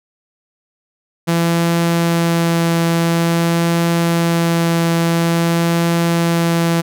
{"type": "tone with vibrato", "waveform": "sawtooth", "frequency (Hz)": 168.2, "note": "E3", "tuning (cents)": 35, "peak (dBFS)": -9, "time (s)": [1.27, 6.82], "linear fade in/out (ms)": 20, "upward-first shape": "triangle", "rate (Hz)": 0.48, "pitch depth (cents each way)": 10, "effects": []}